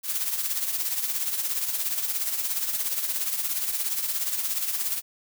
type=noise with tremolo; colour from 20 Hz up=blue; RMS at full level=-25 dBFS; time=0.03-5.02 s; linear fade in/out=50 ms; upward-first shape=triangle; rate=17 Hz; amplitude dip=65%; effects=none